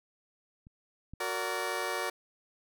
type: clicks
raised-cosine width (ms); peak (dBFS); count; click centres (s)
5; -40 / -32; 2; 0.669 / 1.136
type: chord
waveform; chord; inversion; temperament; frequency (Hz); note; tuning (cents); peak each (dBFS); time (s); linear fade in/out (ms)
15% pulse; Gb augmented; none; just; 370 / 462.5 / 578.1; Gb4 / Bb4 / D5; 0 / -14 / -27; -30; 1.2-2.1; 5
effects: none